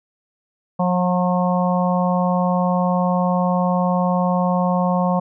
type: harmonic tone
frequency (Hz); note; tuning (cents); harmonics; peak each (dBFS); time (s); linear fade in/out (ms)
180; F#3; -47; 1 / 3 / 4 / 5 / 6; -18 / -23 / -24 / -25 / -26; 0.79-5.2; 10
effects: none